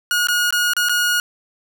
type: tone with dropouts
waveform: sawtooth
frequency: 1442 Hz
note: F#6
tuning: 45 cents flat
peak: -12 dBFS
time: 0.11-1.2 s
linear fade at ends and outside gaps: 1 ms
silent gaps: 0.271-0.285 / 0.507-0.525 / 0.735-0.766 / 0.887-0.894 s
effects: none